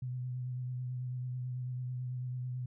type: tone with vibrato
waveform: sine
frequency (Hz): 125.8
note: B2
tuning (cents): +32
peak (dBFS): -35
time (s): 0.02-2.66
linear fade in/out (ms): 5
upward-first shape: triangle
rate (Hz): 9.1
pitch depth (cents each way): 29
effects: none